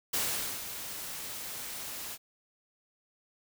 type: noise with ADSR envelope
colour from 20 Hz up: white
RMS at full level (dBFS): -30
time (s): 0.13-2.18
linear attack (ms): 10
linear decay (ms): 470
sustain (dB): -10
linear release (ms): 48
effects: none